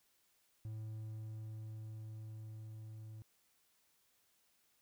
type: tone with level ramp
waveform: triangle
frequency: 109.3 Hz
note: A2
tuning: 11 cents flat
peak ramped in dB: -40 to -46 dBFS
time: 0.65-3.22 s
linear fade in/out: 0 ms
effects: white hiss -75 dBFS RMS until 4.81 s